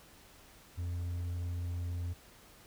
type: tone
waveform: triangle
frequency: 87.31 Hz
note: F2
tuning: in tune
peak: -32 dBFS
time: 0.77-2.14 s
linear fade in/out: 20 ms
effects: pink hiss -58 dBFS RMS until 2.66 s